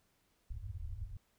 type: low-pass noise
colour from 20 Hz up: white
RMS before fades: -43 dBFS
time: 0.5-1.17 s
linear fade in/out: 5 ms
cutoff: 110 Hz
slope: 96 dB/octave
effects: pink hiss -75 dBFS RMS until 1.38 s